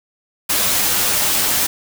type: noise with comb filter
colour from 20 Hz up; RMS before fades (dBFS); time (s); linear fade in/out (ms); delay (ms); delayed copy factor
white; -17; 0.49-1.67; 10; 9.8; +0.5
effects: none